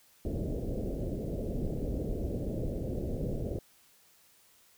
pink low-pass noise, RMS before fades -34 dBFS, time 0.25-3.59 s, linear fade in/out 2 ms, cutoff 590 Hz, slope 48 dB/octave, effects white hiss -63 dBFS RMS until 4.77 s

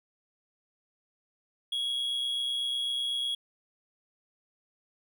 triangle tone with amplitude modulation, 3322 Hz, G#7, in tune, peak -25 dBFS, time 1.72-3.35 s, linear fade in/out 5 ms, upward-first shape sine, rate 128 Hz, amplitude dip 45%, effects none

